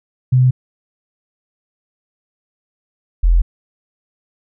sine tone pair in turn, 127.6 / 42.58 Hz, C3 / F1, -43 / -43 cents, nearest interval octave + perfect fifth, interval 1900 cents, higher first, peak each -8 dBFS, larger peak neither, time 0.32-0.51 / 3.23-3.42 s, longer neither, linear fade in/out 10 ms, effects none

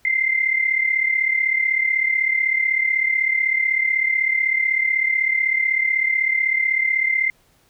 sine tone pair together, 2057 / 2093 Hz, C7 / C7, -30 / 0 cents, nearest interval unison, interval 30 cents, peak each -22 / -18 dBFS, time 0.05-7.3 s, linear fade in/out 2 ms, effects pink hiss -59 dBFS RMS until 7.69 s

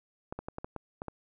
clicks, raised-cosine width 1 ms, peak -23 dBFS, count 8, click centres 0.325 / 0.39 / 0.485 / 0.584 / 0.645 / 0.763 / 1.019 / 1.083 s, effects none

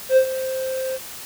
triangle tone with ADSR envelope, 523.3 Hz, C5, in tune, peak -7 dBFS, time 0.09-0.99 s, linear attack 77 ms, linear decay 82 ms, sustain -14 dB, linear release 41 ms, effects white hiss -36 dBFS RMS until 1.25 s

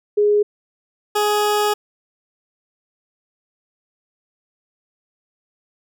sine / 20% pulse tone pair in turn, 415.3 / 417.7 Hz, G#4 / G#4, 0 / +10 cents, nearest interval unison, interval 10 cents, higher second, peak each -12 / -11 dBFS, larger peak second, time 0.17-0.43 / 1.15-1.74 s, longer second, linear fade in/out 10 ms, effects none

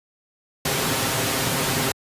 pink noise with comb filter, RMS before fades -22 dBFS, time 0.65-1.92 s, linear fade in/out 5 ms, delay 7.5 ms, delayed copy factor +0.55, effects high-pass 100 Hz 12 dB/octave + resampled to 32000 Hz

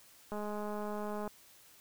click train, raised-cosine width 1 ms, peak -27 dBFS, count 201, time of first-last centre 0.32-1.277 s, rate 209 Hz, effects white hiss -60 dBFS RMS until 1.8 s

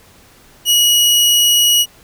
sawtooth tone, 2909 Hz, F#7, 30 cents flat, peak -6 dBFS, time 0.65-1.86 s, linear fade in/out 50 ms, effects pink hiss -46 dBFS RMS until 2.03 s

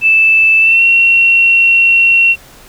sine tone with pitch glide, 2637 to 2728 Hz, E7 to F7, 0 to -41 cents, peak -5 dBFS, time 0.01-2.36 s, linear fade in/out 50 ms, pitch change +59 cents, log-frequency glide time 0.6-0.83 s, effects pink hiss -39 dBFS RMS until 2.68 s

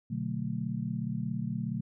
sine chord, B minor seventh, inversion none, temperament just, 123.47 / 148.16 / 185.21 / 222.2 Hz, B2 / D3 / F#3 / A3, 0 / +16 / +2 / +17 cents, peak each -36 / -37 / -36 / -36 dBFS, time 0.1-1.81 s, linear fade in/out 10 ms, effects none

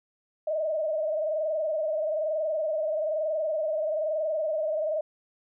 sine tone with frequency modulation, 622.3 Hz, D#5, in tune, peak -25 dBFS, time 0.47-5.01 s, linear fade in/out 5 ms, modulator 21.1 Hz, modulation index 1.3, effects none

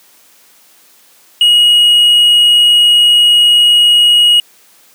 triangle tone, 2893 Hz, F#7, 40 cents flat, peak -3 dBFS, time 1.41-4.4 s, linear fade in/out 2 ms, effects white hiss -46 dBFS RMS until 4.94 s + high-pass 200 Hz 12 dB/octave

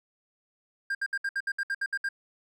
triangle tone bursts, 1600 Hz, G6, 35 cents sharp, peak -25 dBFS, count 11, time 0.9-2.089 s, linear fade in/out 5 ms, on 49 ms, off 65 ms, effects none

